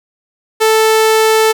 sawtooth tone, 440 Hz, A4, in tune, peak -4 dBFS, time 0.6-1.53 s, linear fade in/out 20 ms, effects none

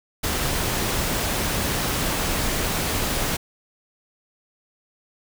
pink noise, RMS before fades -24 dBFS, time 0.23-3.37 s, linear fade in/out 10 ms, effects none

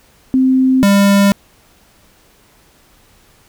sine / square tone pair in turn, 260.6 / 199.75 Hz, C4 / G3, -7 / +33 cents, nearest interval perfect fourth, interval 460 cents, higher first, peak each -8 dBFS, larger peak neither, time 0.34-0.83 / 0.83-1.32 s, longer neither, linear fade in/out 0 ms, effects pink hiss -50 dBFS RMS until 3.48 s

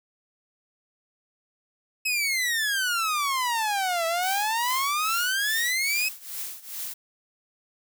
sawtooth exponential two-way sweep, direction down then up, 2586 to 652 to 2586 Hz, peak -20 dBFS, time 2.05-6.09 s, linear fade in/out 10 ms, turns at 4.06 s
blue noise with tremolo, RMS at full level -32 dBFS, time 4.22-6.94 s, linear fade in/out 10 ms, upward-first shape triangle, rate 2.4 Hz, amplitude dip 90%
effects none

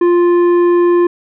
triangle tone with tanh clipping, 349.2 Hz, F4, in tune, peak -9 dBFS, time 0.01-1.07 s, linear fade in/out 5 ms, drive 13 dB, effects none

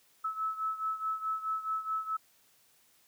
sine beating tone pair, 1300 / 1304.7 Hz, E6 / E6, -24 / -18 cents, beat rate 4.7 Hz, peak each -33 / -37 dBFS, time 0.24-2.17 s, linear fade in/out 10 ms, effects white hiss -66 dBFS RMS until 3.07 s + high-pass 60 Hz 12 dB/octave

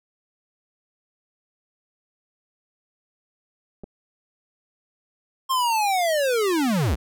clicks, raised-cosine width 2 ms, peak -26 dBFS, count 2, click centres 3.836 / 3.841 s
square linear sweep, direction down, 1072 to 48.87 Hz, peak -20 dBFS, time 5.49-6.96 s, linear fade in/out 20 ms
effects none

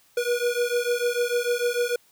square beating tone pair, 479.5 / 486.2 Hz, A#4 / B4, +49 / -27 cents, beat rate 6.7 Hz, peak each -26 / -26 dBFS, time 0.17-1.96 s, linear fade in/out 5 ms, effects white hiss -60 dBFS RMS until 2.11 s

